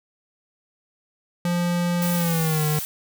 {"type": "tone with pitch glide", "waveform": "square", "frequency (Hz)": [174.61, 152.01], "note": ["F3", "D#3"], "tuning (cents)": [0, -40], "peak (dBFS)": -21, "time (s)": [1.45, 2.79], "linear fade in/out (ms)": 2, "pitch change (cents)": -240, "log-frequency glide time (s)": [2.15, 2.65]}
{"type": "noise", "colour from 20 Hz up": "blue", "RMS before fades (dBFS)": -30, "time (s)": [2.02, 2.85], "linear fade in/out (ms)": 0}
{"effects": []}